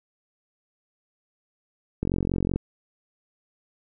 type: click train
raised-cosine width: 3 ms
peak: -12 dBFS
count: 25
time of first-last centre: 2.03-2.56 s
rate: 45.3 Hz
effects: none